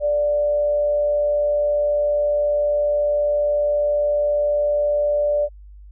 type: tone with amplitude modulation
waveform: sine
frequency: 587.3 Hz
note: D5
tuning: in tune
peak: -15 dBFS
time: 0-5.49 s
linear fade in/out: 50 ms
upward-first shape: sine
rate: 140 Hz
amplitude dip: 25%
effects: added 50 Hz sine -39 dBFS peak until 5.91 s